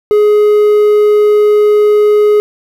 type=tone; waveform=triangle; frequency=419.1 Hz; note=G#4; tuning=16 cents sharp; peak=-3 dBFS; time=0.11-2.4 s; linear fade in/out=0 ms; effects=7-bit